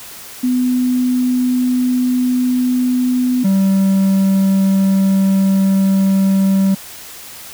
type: tone pair in turn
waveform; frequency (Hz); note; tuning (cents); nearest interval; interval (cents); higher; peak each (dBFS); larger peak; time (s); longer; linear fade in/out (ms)
sine / triangle; 250.8 / 193.44; B3 / G3; +27 / -23; major third; 450; first; -12 / -8; second; 0.43-3.44 / 3.44-6.75; second; 10
effects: white hiss -34 dBFS RMS until 7.53 s